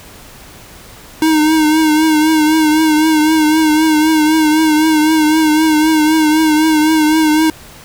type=tone with vibrato; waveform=square; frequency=311.1 Hz; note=D#4; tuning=in tune; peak=-9 dBFS; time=1.22-7.5 s; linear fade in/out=2 ms; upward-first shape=triangle; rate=3.9 Hz; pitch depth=53 cents each way; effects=pink hiss -37 dBFS RMS until 7.84 s